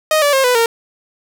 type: tone with pitch steps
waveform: sawtooth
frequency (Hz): 622.3 / 577.3 / 535.5 / 496.8 / 460.8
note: D#5 / D5 / C5 / B4 / A#4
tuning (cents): 0 / -30 / +40 / +10 / -20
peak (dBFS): -7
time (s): 0.11-0.66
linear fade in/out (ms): 2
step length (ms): 110
effects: none

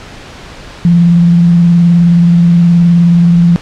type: tone with vibrato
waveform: sine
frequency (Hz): 171.5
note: F3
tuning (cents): -31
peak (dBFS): -3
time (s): 0.85-3.56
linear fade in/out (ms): 0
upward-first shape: triangle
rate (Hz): 19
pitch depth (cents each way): 36
effects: pink hiss -30 dBFS RMS until 3.61 s + low-pass 5000 Hz 12 dB/octave

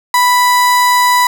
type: tone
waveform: 35% pulse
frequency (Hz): 987.8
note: B5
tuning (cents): 0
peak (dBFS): -6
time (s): 0.14-1.27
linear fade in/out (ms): 2
effects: none

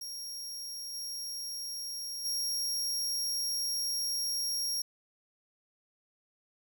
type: tone with level steps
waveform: sawtooth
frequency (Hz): 5588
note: F8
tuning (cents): 0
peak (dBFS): -36 / -34 / -28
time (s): 0.01-4.82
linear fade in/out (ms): 5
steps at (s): 0.93 / 2.24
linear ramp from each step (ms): 20
effects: 11-bit

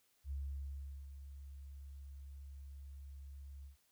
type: tone with ADSR envelope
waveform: sine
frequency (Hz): 69.3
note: C#2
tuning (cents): 0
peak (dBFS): -38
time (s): 0.24-3.77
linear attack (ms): 70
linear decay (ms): 760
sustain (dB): -10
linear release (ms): 120
effects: white hiss -75 dBFS RMS until 3.91 s

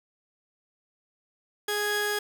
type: tone pair together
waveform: sawtooth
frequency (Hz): 415.3 / 1659.4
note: G#4 / G#6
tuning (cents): 0 / -2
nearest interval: 2 octaves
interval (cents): 2398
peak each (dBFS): -25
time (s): 1.68-2.19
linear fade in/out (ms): 5
effects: 10-bit

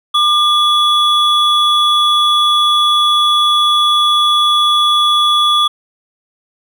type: tone pair together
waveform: triangle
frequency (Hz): 1200 / 3394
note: D6 / G#7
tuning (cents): +37 / +37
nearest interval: octave + tritone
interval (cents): 1800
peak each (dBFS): -10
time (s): 0.14-5.68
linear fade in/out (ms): 10
effects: none

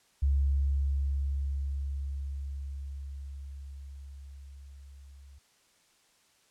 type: tone with level ramp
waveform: sine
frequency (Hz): 69.3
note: C#2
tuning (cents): 0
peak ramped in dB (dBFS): -22 to -49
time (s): 0.22-5.39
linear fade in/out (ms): 10
effects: white hiss -66 dBFS RMS until 6.5 s + low-pass 9000 Hz 12 dB/octave

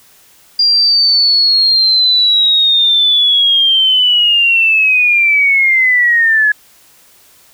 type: linear sweep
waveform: sine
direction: down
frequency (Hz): 4800 to 1685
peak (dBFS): -7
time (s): 0.59-6.52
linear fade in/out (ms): 5
effects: white hiss -46 dBFS RMS until 7.53 s

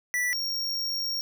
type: tone pair in turn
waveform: square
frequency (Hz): 1965 / 5558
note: B6 / F8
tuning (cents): -9 / -9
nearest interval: octave + tritone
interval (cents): 1800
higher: second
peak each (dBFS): -25 / -28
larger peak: first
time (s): 0.14-0.33 / 0.33-1.21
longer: second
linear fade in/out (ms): 0
effects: none

